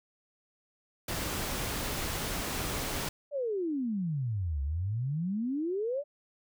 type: noise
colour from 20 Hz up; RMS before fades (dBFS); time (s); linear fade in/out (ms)
pink; -34; 1.08-3.09; 5
type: exponential two-way sweep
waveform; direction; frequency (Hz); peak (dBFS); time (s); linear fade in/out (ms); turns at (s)
sine; down then up; 600 to 67 to 600; -29; 3.31-6.04; 50; 4.62
effects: none